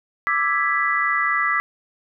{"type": "chord", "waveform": "sine", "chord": "E dominant seventh", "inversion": "third", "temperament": "equal", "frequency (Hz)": [1174.7, 1318.5, 1661.2, 1975.5], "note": ["D6", "E6", "G#6", "B6"], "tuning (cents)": [0, 0, 0, 0], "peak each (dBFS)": [-23, -25, -26, -21], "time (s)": [0.27, 1.6], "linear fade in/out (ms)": 0, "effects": []}